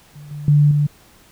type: tone with level steps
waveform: sine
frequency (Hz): 146.83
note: D3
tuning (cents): 0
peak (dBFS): -35 / -27 / -9 / -13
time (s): 0.15-0.87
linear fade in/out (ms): 10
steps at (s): 0.31 / 0.48 / 0.71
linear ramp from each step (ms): 2
effects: pink hiss -50 dBFS RMS until 1.31 s